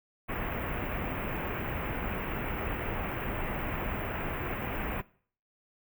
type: band-stop noise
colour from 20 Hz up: pink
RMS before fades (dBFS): -34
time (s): 0.28-5.02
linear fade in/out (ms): 20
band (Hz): 2700 to 16000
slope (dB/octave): 48
effects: noise-tail reverb RT60 0.5 s tail -21 dB re dry